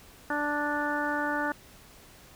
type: harmonic tone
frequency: 293.7 Hz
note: D4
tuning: in tune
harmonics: 1 / 2 / 3 / 4 / 5 / 6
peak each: -33 / -35 / -33 / -37 / -32 / -36 dBFS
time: 0.3-1.52 s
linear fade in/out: 2 ms
effects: pink hiss -53 dBFS RMS until 2.35 s